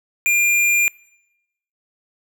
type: tone with hard clipping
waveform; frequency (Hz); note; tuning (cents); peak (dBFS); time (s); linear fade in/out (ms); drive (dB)
sine; 2400; D7; +37; -15; 0.26-0.88; 0; 17
effects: noise-tail reverb RT60 0.9 s tail -24 dB re dry